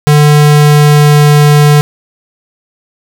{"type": "tone with pitch glide", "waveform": "square", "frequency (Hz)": [148.5, 147.64], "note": ["D3", "D3"], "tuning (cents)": [20, 9], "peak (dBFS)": -3, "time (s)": [0.07, 1.81], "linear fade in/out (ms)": 0, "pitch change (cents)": -11, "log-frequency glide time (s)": [0.36, 1.32], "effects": ["7-bit"]}